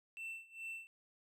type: tone with tremolo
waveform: triangle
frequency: 2680 Hz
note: E7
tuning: 28 cents sharp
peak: -40 dBFS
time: 0.17-0.87 s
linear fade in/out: 0 ms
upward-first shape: sine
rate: 2.4 Hz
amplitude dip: 90%
effects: none

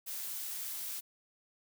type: noise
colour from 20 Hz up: blue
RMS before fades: -40 dBFS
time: 0.06-1.01 s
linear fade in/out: 20 ms
effects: none

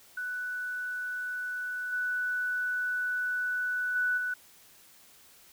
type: tone with level steps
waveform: sine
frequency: 1486 Hz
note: F#6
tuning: 7 cents sharp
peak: -32 / -28 / -25 / -29 dBFS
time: 0.17-4.34 s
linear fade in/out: 5 ms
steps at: 1.92 / 3.95 / 4.17 s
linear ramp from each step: 10 ms
effects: white hiss -57 dBFS RMS until 5.52 s

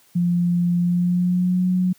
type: tone with pitch glide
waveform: sine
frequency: 174.61 to 182.66 Hz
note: F3 to F#3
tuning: 0 to -22 cents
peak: -16 dBFS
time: 0.15-1.93 s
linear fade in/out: 10 ms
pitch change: +78 cents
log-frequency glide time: 0.79-1.67 s
effects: white hiss -56 dBFS RMS until 1.98 s + high-pass 80 Hz 12 dB/octave

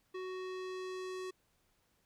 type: tone with low-pass filter sweep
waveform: square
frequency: 371.6 Hz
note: F#4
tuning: 7 cents sharp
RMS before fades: -42 dBFS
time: 0.14-1.31 s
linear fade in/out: 10 ms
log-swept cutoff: 3300 to 8100 Hz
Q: 0.85
effects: pink hiss -75 dBFS RMS until 2.05 s

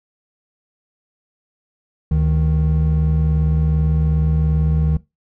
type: tone pair together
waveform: triangle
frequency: 73.42 / 156.02 Hz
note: D2 / D#3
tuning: 0 / +5 cents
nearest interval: octave + minor second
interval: 1305 cents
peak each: -14 dBFS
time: 2.11-4.97 s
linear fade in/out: 5 ms
effects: noise-tail reverb RT60 0.2 s tail -19 dB re dry + tanh soft clip ceiling -5 dBFS

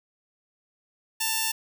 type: tone pair together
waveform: 5% pulse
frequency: 886 / 2774 Hz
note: A5 / F7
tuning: +12 / -12 cents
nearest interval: octave + minor sixth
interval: 1976 cents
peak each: -15 / -19 dBFS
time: 1.2-1.52 s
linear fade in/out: 10 ms
effects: none

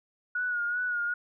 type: tone with vibrato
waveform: sine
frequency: 1450 Hz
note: F#6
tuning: 35 cents flat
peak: -27 dBFS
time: 0.35-1.14 s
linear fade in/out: 5 ms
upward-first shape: sine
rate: 2.6 Hz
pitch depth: 43 cents each way
effects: none

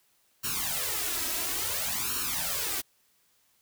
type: noise with flanger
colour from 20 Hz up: white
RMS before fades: -31 dBFS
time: 0.43-2.82 s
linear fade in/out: 20 ms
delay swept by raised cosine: 0.71 to 3.11 ms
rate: 0.58 Hz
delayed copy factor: +0.95
effects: white hiss -68 dBFS RMS until 3.61 s

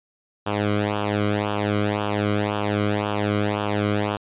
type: tone with flanger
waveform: sawtooth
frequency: 103.7 Hz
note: G#2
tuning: 2 cents flat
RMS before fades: -23 dBFS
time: 0.46-4.17 s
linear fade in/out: 10 ms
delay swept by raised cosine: 0.48 to 1.15 ms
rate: 1.9 Hz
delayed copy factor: -0.85
effects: resampled to 8000 Hz

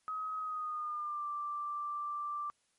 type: tone with pitch glide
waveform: sine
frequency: 1268 to 1176.3 Hz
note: D#6 to D6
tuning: +32 to +2 cents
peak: -35 dBFS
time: 0.08-2.5 s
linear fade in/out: 0 ms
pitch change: -130 cents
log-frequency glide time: 0.38-1.27 s
effects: white hiss -75 dBFS RMS until 2.78 s + MP3 48 kbps

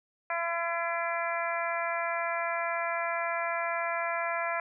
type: harmonic tone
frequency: 338.1 Hz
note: E4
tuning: 44 cents sharp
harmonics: 2 / 3 / 4 / 5 / 6 / 7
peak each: -33 / -35 / -36 / -37 / -38 / -38 dBFS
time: 0.3-4.6 s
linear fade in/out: 2 ms
effects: none

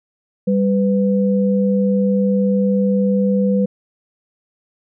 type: tone pair together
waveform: sine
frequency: 196.63 / 498.5 Hz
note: G3 / B4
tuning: +6 / +16 cents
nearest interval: octave + major third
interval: 1610 cents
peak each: -14 / -19 dBFS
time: 0.47-3.66 s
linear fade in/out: 10 ms
effects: none

